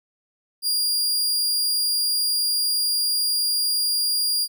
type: tone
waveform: sawtooth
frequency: 4817 Hz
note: D8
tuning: 43 cents sharp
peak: -17 dBFS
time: 0.62-4.48 s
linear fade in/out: 50 ms
effects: none